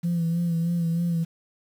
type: tone with vibrato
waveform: sine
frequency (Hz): 169.1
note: E3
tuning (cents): +44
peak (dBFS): -20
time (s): 0.03-1.25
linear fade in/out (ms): 20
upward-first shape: sine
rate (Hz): 3.2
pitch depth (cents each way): 40
effects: tanh soft clip ceiling -19 dBFS + 8-bit